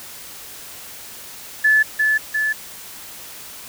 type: tone with echo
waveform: sine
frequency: 1732 Hz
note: A6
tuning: 28 cents flat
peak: -11 dBFS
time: 1.64-1.83 s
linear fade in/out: 10 ms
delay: 350 ms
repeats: 2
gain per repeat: -3 dB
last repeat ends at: 2.53 s
effects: white hiss -37 dBFS RMS until 3.68 s